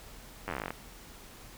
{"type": "slowing click train", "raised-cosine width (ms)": 0.5, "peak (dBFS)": -19, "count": 15, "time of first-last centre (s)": [0.48, 0.706], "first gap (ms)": 10, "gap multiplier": 1.07, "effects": ["added 42 Hz sine -54 dBFS peak until 1.57 s", "pink hiss -51 dBFS RMS until 1.57 s"]}